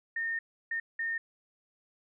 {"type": "tone bursts at uneven times", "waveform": "sine", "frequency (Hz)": 1828, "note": "A#6", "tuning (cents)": -34, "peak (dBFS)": -30, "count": 3, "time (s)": [[0.16, 0.39], [0.71, 0.8], [0.99, 1.18]], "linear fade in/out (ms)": 5, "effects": []}